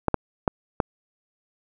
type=clicks; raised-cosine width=1 ms; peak=-5 dBFS; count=4; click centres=0.083 / 0.143 / 0.478 / 0.802 s; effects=none